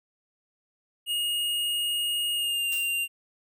square tone with pitch glide, 2862 to 2784 Hz, F7 to F7, +42 to -6 cents, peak -26 dBFS, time 1.06-3.08 s, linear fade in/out 50 ms, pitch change -48 cents, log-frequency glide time 2.34-2.7 s
blue noise with exponential decay, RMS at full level -35 dBFS, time 2.72-3.08 s, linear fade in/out 2 ms, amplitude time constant 77 ms
effects none

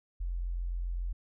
sine tone, 43.65 Hz, F1, in tune, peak -31 dBFS, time 0.2-1.13 s, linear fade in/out 10 ms, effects none

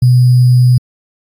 sine tone with sample-and-hold, 124.9 Hz, B2, 20 cents sharp, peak -4 dBFS, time 0.02-0.78 s, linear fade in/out 5 ms, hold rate 4900 Hz, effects AAC 48 kbps

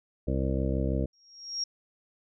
harmonic tone, 66.2 Hz, C2, 21 cents sharp, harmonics 1 / 2 / 3 / 4 / 5 / 7 / 8 / 9, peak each -29 / -32 / -34 / -35 / -36 / -37 / -38 / -39 dBFS, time 0.27-1.06 s, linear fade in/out 10 ms
sine tone with exponential growth, 5588 Hz, F8, in tune, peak -26 dBFS, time 1.13-1.64 s, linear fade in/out 5 ms, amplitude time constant 110 ms
effects none

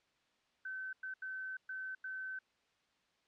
sine tone bursts at uneven times, 1531 Hz, G6, 41 cents flat, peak -40 dBFS, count 5, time 0.65-0.93 / 1.03-1.14 / 1.22-1.57 / 1.69-1.95 / 2.04-2.39 s, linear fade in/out 5 ms, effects white hiss -75 dBFS RMS until 3.27 s + low-pass 4000 Hz 12 dB/octave

